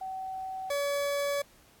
sine / 40% pulse tone pair in turn, 759 / 568.6 Hz, F#5 / C#5, +44 / +44 cents, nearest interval perfect fourth, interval 500 cents, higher first, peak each -34 / -27 dBFS, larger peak second, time 0.01-0.7 / 0.7-1.42 s, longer second, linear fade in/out 5 ms, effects pink hiss -60 dBFS RMS until 1.8 s + AAC 64 kbps

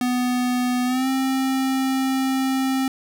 square tone with pitch glide, 248.3 to 264.6 Hz, B3 to C4, +9 to +20 cents, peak -20 dBFS, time 0.01-2.88 s, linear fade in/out 2 ms, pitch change +111 cents, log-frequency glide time 0.85-1.08 s, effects none

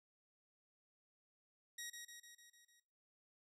10% pulse tone with echo, 1895 Hz, A#6, 28 cents sharp, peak -37 dBFS, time 1.78-1.9 s, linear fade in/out 5 ms, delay 150 ms, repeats 6, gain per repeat -4 dB, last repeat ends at 2.8 s, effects noise-tail reverb RT60 0.4 s tail -17 dB re dry + low-pass 12000 Hz 12 dB/octave

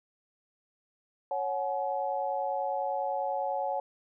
sine chord, C# suspended fourth, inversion none, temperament equal with one note detuned, 554.4 / 740 / 850 Hz, C#5 / F#5 / G#5, 0 / 0 / +40 cents, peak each -33 dBFS, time 1.31-3.8 s, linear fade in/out 2 ms, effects none

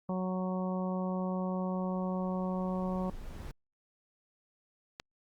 harmonic tone, 185 Hz, F#3, in tune, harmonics 1 / 2 / 3 / 4 / 5 / 6, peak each -32 / -42 / -39 / -44 / -44 / -45 dBFS, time 0.09-3.1 s, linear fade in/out 2 ms
brown noise with exponential growth, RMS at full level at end -39 dBFS, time 0.98-3.51 s, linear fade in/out 0 ms, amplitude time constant 550 ms
click, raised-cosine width 0.2 ms, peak -23 dBFS, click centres 4.999 s
effects Opus 48 kbps

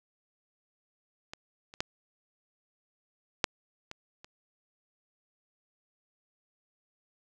clicks, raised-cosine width 0.2 ms, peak -23 / -30 / -12 / -6 / -23 / -30 dBFS, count 6, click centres 1.335 / 1.739 / 1.805 / 3.442 / 3.914 / 4.245 s, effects none

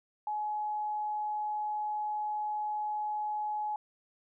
sine tone, 845 Hz, G#5, 30 cents sharp, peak -31 dBFS, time 0.27-3.76 s, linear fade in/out 2 ms, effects none

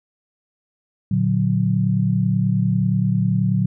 sine chord, Bb augmented, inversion none, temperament equal, 116.54 / 146.83 / 185 Hz, Bb2 / D3 / F#3, 0 / 0 / 0 cents, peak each -20 / -22 / -19 dBFS, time 1.11-3.66 s, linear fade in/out 5 ms, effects none

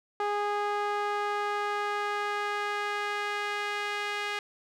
sawtooth tone with band-pass filter sweep, 412.2 Hz, G#4, 13 cents flat, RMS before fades -31 dBFS, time 0.2-4.39 s, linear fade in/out 2 ms, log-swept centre 920 to 2200 Hz, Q 1.2, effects none

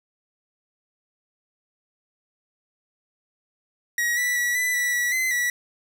45% pulse tone with pitch steps, 1902 / 1961 / 1938 / 1992 / 1954 / 1942 / 2045 / 1945 Hz, A#6 / B6 / B6 / B6 / B6 / B6 / C7 / B6, +34 / -13 / -33 / +14 / -19 / -30 / -40 / -27 cents, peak -21 dBFS, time 3.98-5.5 s, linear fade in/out 2 ms, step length 190 ms, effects none

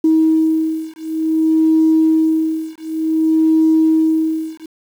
sine beating tone pair, 318.2 / 318.75 Hz, D#4 / D#4, +39 / +42 cents, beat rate 0.55 Hz, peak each -14 dBFS, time 0.04-4.66 s, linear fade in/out 5 ms, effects tanh soft clip ceiling -4 dBFS + 7-bit

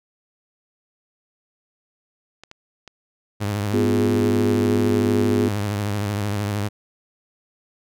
clicks, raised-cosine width 0.2 ms, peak -23 dBFS, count 3, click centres 2.436 / 2.514 / 2.877 s
sawtooth tone with vibrato, 102.7 Hz, G#2, 19 cents flat, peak -18 dBFS, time 3.4-6.69 s, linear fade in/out 20 ms, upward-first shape sine, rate 13 Hz, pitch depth 62 cents each way
sine chord, F diminished, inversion second, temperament equal, 246.9 / 349.2 / 415.3 Hz, Cb4 / F4 / Ab4, 0 / 0 / 0 cents, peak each -20 / -23 / -23 dBFS, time 3.73-5.49 s, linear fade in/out 10 ms
effects none

